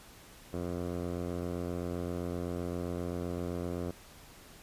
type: tone with low-pass filter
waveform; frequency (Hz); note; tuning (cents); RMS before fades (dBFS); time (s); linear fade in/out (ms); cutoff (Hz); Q
10% pulse; 87.7; F2; +8; -36; 0.53-3.91; 5; 810; 0.94
effects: pink hiss -54 dBFS RMS until 4.62 s + resampled to 32000 Hz